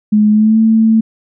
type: tone with pitch glide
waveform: sine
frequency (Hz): 211.4 to 222.3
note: G#3 to A3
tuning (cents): +31 to +18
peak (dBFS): -6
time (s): 0.12-1.01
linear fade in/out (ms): 10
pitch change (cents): +87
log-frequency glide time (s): 0.31-0.59
effects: none